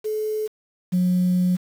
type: tone pair in turn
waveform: sine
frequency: 430.2 / 180.88 Hz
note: A4 / F#3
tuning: -39 / -39 cents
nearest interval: octave + minor third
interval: 1500 cents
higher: first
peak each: -22 / -15 dBFS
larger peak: second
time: 0.04-0.48 / 0.92-1.57 s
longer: second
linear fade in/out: 20 ms
effects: tanh soft clip ceiling -14 dBFS + 7-bit